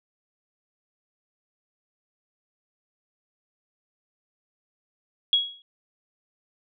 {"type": "tone with exponential decay", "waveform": "sine", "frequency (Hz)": 3322, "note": "G#7", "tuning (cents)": 0, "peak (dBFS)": -14, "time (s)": [5.33, 5.62], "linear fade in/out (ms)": 1, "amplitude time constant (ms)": 62, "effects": []}